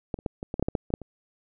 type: clicks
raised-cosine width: 2 ms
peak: -15 / -28 / -14 / -20 / -17 / -14 / -10 / -13 / -11 / -25 / -8 / -26 dBFS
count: 12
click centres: 0.142 / 0.189 / 0.262 / 0.429 / 0.541 / 0.596 / 0.626 / 0.685 / 0.752 / 0.904 / 0.939 / 1.017 s
effects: none